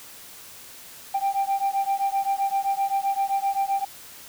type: beating tone pair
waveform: sine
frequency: 784 / 791.7 Hz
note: G5 / G5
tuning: 0 / +17 cents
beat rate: 7.7 Hz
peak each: -23 dBFS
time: 1.14-3.85 s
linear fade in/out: 10 ms
effects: tanh soft clip ceiling -18 dBFS + white hiss -44 dBFS RMS until 4.28 s

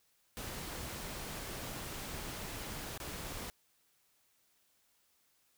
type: noise with dropouts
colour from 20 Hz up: pink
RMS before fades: -43 dBFS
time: 0.37-3.5 s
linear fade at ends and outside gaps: 0 ms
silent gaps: 2.976-3.001 s
effects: white hiss -73 dBFS RMS until 5.57 s

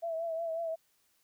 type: tone with vibrato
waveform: sine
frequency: 660 Hz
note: E5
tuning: 2 cents sharp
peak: -32 dBFS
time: 0.02-0.76 s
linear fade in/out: 20 ms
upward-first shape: triangle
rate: 5.5 Hz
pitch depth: 53 cents each way
effects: white hiss -72 dBFS RMS until 1.23 s

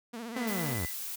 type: tone with vibrato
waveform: sawtooth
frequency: 230.7 Hz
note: A#3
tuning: 18 cents flat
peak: -34 dBFS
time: 0.13-0.74 s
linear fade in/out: 10 ms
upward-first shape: sine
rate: 16 Hz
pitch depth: 88 cents each way
type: tone with tremolo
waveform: triangle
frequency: 2003 Hz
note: B6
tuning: 24 cents sharp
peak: -37 dBFS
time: 0.33-0.93 s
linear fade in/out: 50 ms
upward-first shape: triangle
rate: 12 Hz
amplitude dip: 55%
type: linear sweep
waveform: sawtooth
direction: down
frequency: 264.1 to 73.7 Hz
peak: -28 dBFS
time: 0.36-0.86 s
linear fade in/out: 5 ms
type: noise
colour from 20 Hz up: blue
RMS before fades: -38 dBFS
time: 0.47-1.16 s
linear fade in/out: 10 ms
effects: none

